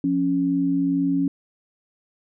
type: tone pair together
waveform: sine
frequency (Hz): 174.98 / 277.2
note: F3 / C#4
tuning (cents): +4 / 0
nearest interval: minor sixth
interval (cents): 796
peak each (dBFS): -26 / -19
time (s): 0.04-1.28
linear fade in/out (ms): 2
effects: none